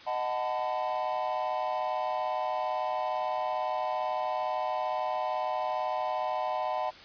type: chord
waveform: triangle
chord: B dominant seventh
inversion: first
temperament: equal with one note detuned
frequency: 622.3 / 740 / 880 / 1006.8 Hz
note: D#5 / F#5 / A5 / B5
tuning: 0 / 0 / 0 / +33 cents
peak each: -32 / -31 / -33 / -34 dBFS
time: 0.06-6.91 s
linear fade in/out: 20 ms
effects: white hiss -49 dBFS RMS until 7.04 s + resampled to 11025 Hz